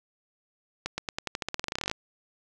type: accelerating click train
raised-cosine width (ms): 0.2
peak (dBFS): -13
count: 21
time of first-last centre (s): 0.86-1.914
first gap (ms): 120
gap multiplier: 0.9
effects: none